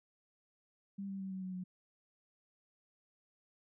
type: tone with pitch steps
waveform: sine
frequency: 197.7 / 194.64 / 191.63 / 188.66 / 185.74 / 182.87 Hz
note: G3 / G3 / G3 / F#3 / F#3 / F#3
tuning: +15 / -12 / -39 / +34 / +7 / -20 cents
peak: -39 dBFS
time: 0.98-1.64 s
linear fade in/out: 10 ms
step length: 110 ms
effects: none